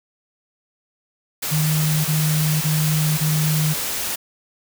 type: noise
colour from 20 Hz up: white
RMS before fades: -25 dBFS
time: 1.42-4.16 s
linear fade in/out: 10 ms
type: tone bursts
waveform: sine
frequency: 154.3 Hz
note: D#3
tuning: 14 cents flat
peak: -17 dBFS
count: 4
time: 1.51-3.742 s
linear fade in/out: 20 ms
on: 540 ms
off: 24 ms
effects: none